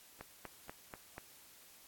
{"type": "click train", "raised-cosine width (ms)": 0.5, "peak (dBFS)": -30, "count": 5, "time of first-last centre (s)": [0.21, 1.181], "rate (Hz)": 4.12, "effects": ["white hiss -60 dBFS RMS until 1.87 s", "AAC 64 kbps"]}